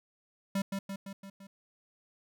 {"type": "tone with echo", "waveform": "square", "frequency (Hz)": 196, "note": "G3", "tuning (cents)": 0, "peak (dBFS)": -29, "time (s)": [0.55, 0.62], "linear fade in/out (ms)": 5, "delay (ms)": 170, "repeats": 5, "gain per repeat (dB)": -4, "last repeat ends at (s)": 1.47, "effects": []}